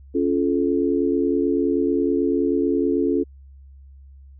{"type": "chord", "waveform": "sine", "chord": "Db augmented", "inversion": "none", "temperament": "just", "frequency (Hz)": [277.2, 346.5, 433.1], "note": ["Db4", "F4", "A4"], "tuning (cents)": [0, -14, -27], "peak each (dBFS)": [-21, -22, -23], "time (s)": [0.14, 3.24], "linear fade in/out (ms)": 20, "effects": ["added 68 Hz sine -42 dBFS peak until 4.39 s"]}